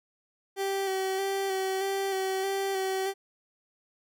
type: tone with vibrato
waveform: 30% pulse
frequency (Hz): 386.1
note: G4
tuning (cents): -26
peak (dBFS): -25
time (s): 0.56-3.14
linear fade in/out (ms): 50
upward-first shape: square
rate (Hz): 1.6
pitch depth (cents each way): 21
effects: none